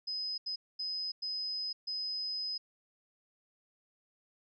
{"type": "tone bursts at uneven times", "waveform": "sine", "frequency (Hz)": 5040, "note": "D#8", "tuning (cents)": 21, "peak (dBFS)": -34, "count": 5, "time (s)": [[0.07, 0.38], [0.46, 0.56], [0.79, 1.12], [1.22, 1.73], [1.87, 2.58]], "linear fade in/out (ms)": 10, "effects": []}